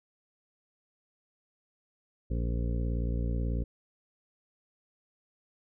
harmonic tone, 58.27 Hz, A#1, in tune, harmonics 1 / 2 / 3 / 4 / 5 / 7 / 8 / 9, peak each -29 / -35 / -39 / -41 / -43 / -46 / -47 / -48 dBFS, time 2.3-3.64 s, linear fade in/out 10 ms, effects none

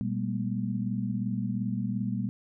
sine tone cluster, 120.5 / 195.7 / 213.1 / 238.6 Hz, B2 / G3 / G#3 / A#3, -42 / -3 / +45 / +41 cents, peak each -33 / -31 / -37 / -34 dBFS, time 0.01-2.29 s, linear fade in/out 0 ms, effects none

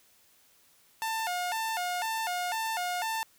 sawtooth tone with vibrato, 799 Hz, G5, 33 cents sharp, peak -26 dBFS, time 1.02-3.23 s, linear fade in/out 0 ms, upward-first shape square, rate 2 Hz, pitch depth 190 cents each way, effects white hiss -63 dBFS RMS until 3.38 s

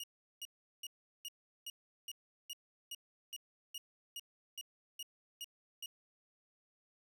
sawtooth tone bursts, 2871 Hz, F7, 47 cents sharp, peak -39 dBFS, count 15, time 0-5.86 s, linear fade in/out 2 ms, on 36 ms, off 380 ms, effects none

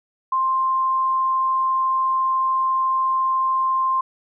sine tone, 1051 Hz, C6, 7 cents sharp, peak -17 dBFS, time 0.32-4.01 s, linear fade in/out 5 ms, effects none

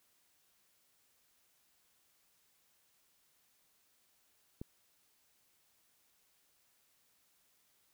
click, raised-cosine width 3 ms, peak -29 dBFS, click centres 4.615 s, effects white hiss -73 dBFS RMS until 7.93 s

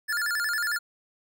square tone with vibrato, 1568 Hz, G6, in tune, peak -26 dBFS, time 0.08-0.79 s, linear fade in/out 20 ms, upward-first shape square, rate 11 Hz, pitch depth 180 cents each way, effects none

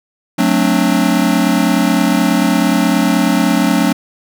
square chord, D dominant seventh, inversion first, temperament just, 183.54 / 220.2 / 264.3 / 293.7 Hz, F#3 / A3 / C4 / D4, -14 / +2 / +18 / 0 cents, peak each -17 dBFS, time 0.38-3.93 s, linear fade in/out 10 ms, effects none

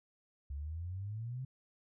sine exponential sweep, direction up, 67.9 to 133.4 Hz, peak -38 dBFS, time 0.5-1.45 s, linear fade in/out 5 ms, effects none

